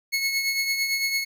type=tone with tremolo; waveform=25% pulse; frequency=2187 Hz; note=C#7; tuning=24 cents flat; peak=-17 dBFS; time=0.12-1.25 s; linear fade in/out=20 ms; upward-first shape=triangle; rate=8.9 Hz; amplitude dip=55%; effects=none